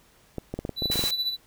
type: clicks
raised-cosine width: 2 ms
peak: -17 dBFS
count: 11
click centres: 0.383 / 0.54 / 0.59 / 0.651 / 0.693 / 0.822 / 0.857 / 0.901 / 0.957 / 0.993 / 1.039 s
type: tone with tremolo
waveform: triangle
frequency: 3969 Hz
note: B7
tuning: 8 cents sharp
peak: -21 dBFS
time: 0.76-1.37 s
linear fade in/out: 50 ms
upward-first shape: sine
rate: 14 Hz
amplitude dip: 65%
type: noise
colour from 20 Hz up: white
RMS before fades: -31 dBFS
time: 0.91-1.11 s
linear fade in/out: 5 ms
effects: pink hiss -59 dBFS RMS until 1.46 s